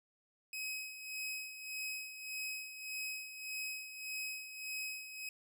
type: tone with tremolo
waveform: sawtooth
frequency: 2541 Hz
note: D#7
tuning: 36 cents sharp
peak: -35 dBFS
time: 0.53-5.29 s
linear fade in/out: 2 ms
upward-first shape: sine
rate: 1.7 Hz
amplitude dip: 65%
effects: none